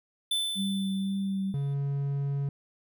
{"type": "tone with exponential decay", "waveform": "square", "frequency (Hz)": 3520, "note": "A7", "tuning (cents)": 0, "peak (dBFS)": -25, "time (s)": [0.31, 1.74], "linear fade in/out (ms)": 5, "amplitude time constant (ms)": 310}
{"type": "tone with vibrato", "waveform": "sine", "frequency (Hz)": 194.5, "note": "G3", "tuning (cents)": -13, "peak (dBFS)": -27, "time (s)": [0.55, 1.55], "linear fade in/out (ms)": 50, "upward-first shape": "triangle", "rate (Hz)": 2, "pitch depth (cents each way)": 15}
{"type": "tone", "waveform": "triangle", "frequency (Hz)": 140.3, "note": "C#3", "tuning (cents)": 21, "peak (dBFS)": -25, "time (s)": [1.54, 2.49], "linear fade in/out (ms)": 2}
{"effects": []}